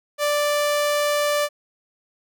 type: tone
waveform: sawtooth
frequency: 587.3 Hz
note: D5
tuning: in tune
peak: -15 dBFS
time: 0.18-1.49 s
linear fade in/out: 50 ms
effects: none